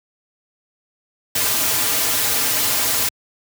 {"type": "noise with comb filter", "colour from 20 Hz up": "white", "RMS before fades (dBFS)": -19, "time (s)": [1.35, 3.09], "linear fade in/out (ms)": 5, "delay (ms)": 5.4, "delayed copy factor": -0.95, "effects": ["high-pass 80 Hz 12 dB/octave"]}